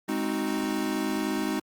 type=chord; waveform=square; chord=Ab dominant seventh; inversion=none; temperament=equal; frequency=207.7 / 261.6 / 311.1 / 370 Hz; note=Ab3 / C4 / Eb4 / Gb4; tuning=0 / 0 / 0 / 0 cents; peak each=-33 / -33 / -31 / -35 dBFS; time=0.08-1.6 s; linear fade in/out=10 ms; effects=Opus 32 kbps